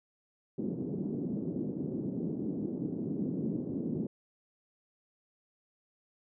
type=band-pass noise; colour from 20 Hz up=pink; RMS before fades=-35 dBFS; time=0.58-4.07 s; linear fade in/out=5 ms; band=170 to 340 Hz; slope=24 dB/octave; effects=none